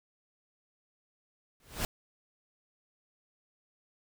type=noise with exponential growth; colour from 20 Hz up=pink; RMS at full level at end=-29 dBFS; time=1.6-1.85 s; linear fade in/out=1 ms; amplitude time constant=53 ms; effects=none